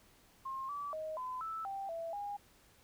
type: tone with pitch steps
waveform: sine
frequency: 1066 / 1152 / 627 / 1016 / 1316 / 785 / 664 / 815 Hz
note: C6 / D6 / D#5 / B5 / E6 / G5 / E5 / G#5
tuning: +32 / -34 / +13 / +49 / -3 / +2 / +12 / -33 cents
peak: -38 dBFS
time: 0.45-2.37 s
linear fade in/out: 10 ms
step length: 240 ms
effects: pink hiss -65 dBFS RMS until 2.83 s